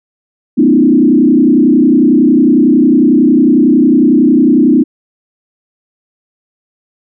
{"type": "tone with frequency modulation", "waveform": "sine", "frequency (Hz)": 276.1, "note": "C#4", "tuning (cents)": -7, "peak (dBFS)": -4, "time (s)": [0.57, 4.84], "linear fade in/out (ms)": 20, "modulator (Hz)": 31, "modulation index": 1.8, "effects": []}